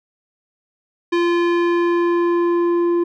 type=tone with low-pass filter sweep; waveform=square; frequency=345 Hz; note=F4; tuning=21 cents flat; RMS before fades=-17 dBFS; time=1.12-3.04 s; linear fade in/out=10 ms; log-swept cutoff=3300 to 710 Hz; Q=0.89; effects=none